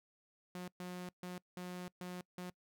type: tone bursts at uneven times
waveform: sawtooth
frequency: 179.8 Hz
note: F#3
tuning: 49 cents flat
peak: -39 dBFS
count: 6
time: 0.55-0.68 / 0.8-1.09 / 1.23-1.38 / 1.57-1.88 / 2.01-2.21 / 2.38-2.5 s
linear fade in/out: 2 ms
effects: noise-tail reverb RT60 0.1 s tail -24 dB re dry